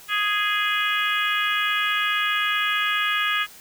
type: harmonic tone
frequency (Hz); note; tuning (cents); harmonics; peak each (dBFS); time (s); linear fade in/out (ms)
415.3; G#4; 0; 3 / 4 / 5 / 6 / 7 / 8; -26 / -25 / -29 / -28 / -29 / -30; 0.08-3.47; 50
effects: white hiss -46 dBFS RMS until 3.6 s